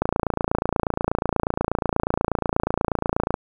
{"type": "click train", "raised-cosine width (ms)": 1, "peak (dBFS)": -6, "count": 95, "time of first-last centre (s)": [0.02, 3.342], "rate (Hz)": 28.3, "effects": ["8-bit"]}